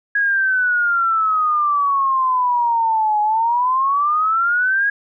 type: exponential two-way sweep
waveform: sine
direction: down then up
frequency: 1661.2 to 836 to 1661.2 Hz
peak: -14 dBFS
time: 0.15-4.9 s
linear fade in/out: 5 ms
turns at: 3.21 s
effects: none